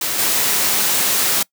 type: noise with level steps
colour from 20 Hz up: white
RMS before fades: -21 / -17 dBFS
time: 0.01-1.43 s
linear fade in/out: 5 ms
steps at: 0.18 s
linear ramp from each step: 10 ms
effects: noise-tail reverb RT60 0.1 s tail -24 dB re dry + high-pass 150 Hz 12 dB/octave